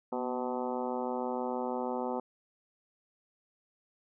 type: harmonic tone with a mistuned harmonic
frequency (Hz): 126.2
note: B2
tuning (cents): +38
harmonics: 2 / 3 / 4 / 5 / 6 / 7 / 8 / 9 / 10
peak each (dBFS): -37 / -39 / -37 / -43 / -40 / -39 / -46 / -49 / -49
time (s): 0.12-2.2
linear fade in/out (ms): 5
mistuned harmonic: 2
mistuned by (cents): -44
effects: none